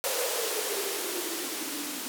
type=noise with band-pass filter sweep; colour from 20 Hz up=violet; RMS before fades=-32 dBFS; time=0.04-2.08 s; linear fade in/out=0 ms; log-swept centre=520 to 260 Hz; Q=8.1; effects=none